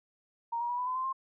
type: tone with pitch steps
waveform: sine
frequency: 932.3 / 952.4 / 973 / 994 / 1015.5 / 1037.4 / 1059.9 Hz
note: A#5 / A#5 / B5 / B5 / B5 / C6 / C6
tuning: 0 / +37 / -26 / +11 / +48 / -15 / +22 cents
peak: -30 dBFS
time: 0.52-1.129 s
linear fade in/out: 10 ms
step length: 87 ms
effects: none